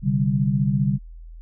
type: chord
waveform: sine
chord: C suspended second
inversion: none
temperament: equal with one note detuned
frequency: 130.81 / 145.82 / 196 Hz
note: C3 / D3 / G3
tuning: 0 / -12 / 0 cents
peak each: -22 dBFS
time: 0.02-0.99 s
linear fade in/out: 50 ms
effects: added 41 Hz sine -37 dBFS peak until 1.41 s